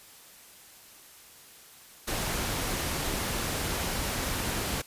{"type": "noise", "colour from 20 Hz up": "pink", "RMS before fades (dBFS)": -31, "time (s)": [2.07, 4.82], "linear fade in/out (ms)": 10}
{"type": "clicks", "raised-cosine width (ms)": 3, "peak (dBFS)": -22, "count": 3, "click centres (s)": [2.74, 2.871, 3.139]}
{"effects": ["white hiss -52 dBFS RMS until 4.86 s", "resampled to 32000 Hz"]}